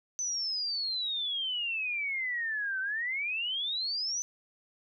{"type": "exponential two-way sweep", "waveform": "sine", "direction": "down then up", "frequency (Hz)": [6120, 1515, 6120], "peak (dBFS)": -30, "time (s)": [0.19, 4.22], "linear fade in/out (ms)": 0, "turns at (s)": 2.8, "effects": []}